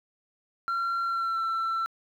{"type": "tone with pitch glide", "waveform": "sine", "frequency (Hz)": [1369, 1340.8], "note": ["F6", "E6"], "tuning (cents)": [-35, 29], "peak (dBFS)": -23, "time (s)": [0.68, 1.86], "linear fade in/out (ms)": 0, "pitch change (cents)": -36, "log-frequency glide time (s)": [1.04, 1.42], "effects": ["tanh soft clip ceiling -25 dBFS", "10-bit"]}